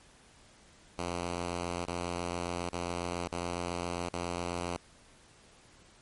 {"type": "tone with dropouts", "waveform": "5% pulse", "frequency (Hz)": 87.31, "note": "F2", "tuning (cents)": 0, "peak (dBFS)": -22, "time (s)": [0.98, 4.77], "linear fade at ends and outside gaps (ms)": 5, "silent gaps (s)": [[1.853, 1.88], [2.694, 2.73], [3.282, 3.317], [4.089, 4.135]], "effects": ["pink hiss -59 dBFS RMS until 6.01 s", "MP3 48 kbps"]}